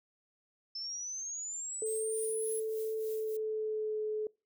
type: exponential sweep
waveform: sine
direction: up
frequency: 5270 to 10890 Hz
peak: -37 dBFS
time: 0.75-2.6 s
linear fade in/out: 5 ms
type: tone with pitch glide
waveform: sine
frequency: 440 to 429 Hz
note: A4 to A4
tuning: 0 to -44 cents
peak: -32 dBFS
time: 1.82-4.27 s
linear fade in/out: 2 ms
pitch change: -44 cents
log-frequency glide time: 2.96-4.02 s
type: noise with tremolo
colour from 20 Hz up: violet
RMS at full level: -48 dBFS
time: 1.86-3.37 s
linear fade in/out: 5 ms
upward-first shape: triangle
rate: 3.4 Hz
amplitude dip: 75%
effects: noise-tail reverb RT60 0.3 s tail -25 dB re dry